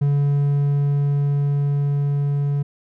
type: tone with level ramp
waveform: triangle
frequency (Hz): 142.7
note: D3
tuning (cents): -49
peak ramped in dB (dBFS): -13 to -16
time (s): 0.01-2.63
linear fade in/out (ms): 10
effects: none